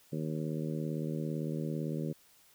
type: harmonic tone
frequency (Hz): 77.78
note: D#2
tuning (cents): 0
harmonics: 2 / 3 / 4 / 5 / 6 / 7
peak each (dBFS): -35 / -39 / -41 / -43 / -45 / -46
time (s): 0.12-2.13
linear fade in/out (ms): 10
effects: white hiss -63 dBFS RMS until 2.54 s